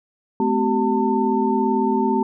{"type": "tone cluster", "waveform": "sine", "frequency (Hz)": [216.7, 254.7, 383, 897], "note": ["A3", "C4", "G4", "A5"], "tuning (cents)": [-26, -46, -40, 33], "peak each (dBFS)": -22, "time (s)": [0.4, 2.23], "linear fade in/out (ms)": 2, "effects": []}